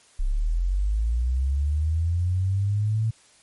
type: linear sweep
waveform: sine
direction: up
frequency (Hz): 31.75 to 112.8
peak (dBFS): -20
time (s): 0.19-3.11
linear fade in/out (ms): 10
effects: white hiss -56 dBFS RMS until 3.42 s + MP3 48 kbps